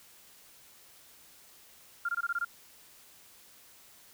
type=tone bursts; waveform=sine; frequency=1396.9 Hz; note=F6; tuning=in tune; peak=-28 dBFS; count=7; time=2.05-2.448 s; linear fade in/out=5 ms; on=38 ms; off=22 ms; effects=white hiss -57 dBFS RMS until 4.13 s